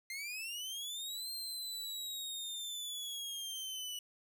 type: linear two-way sweep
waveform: sawtooth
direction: up then down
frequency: 2077 to 4186 to 2941 Hz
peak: -37 dBFS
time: 0.1-3.99 s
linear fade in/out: 2 ms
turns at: 1.31 s
effects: none